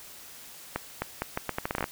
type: accelerating click train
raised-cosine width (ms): 0.5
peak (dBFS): -13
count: 13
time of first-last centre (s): 0.76-1.841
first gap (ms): 260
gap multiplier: 0.77
effects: white hiss -47 dBFS RMS until 1.91 s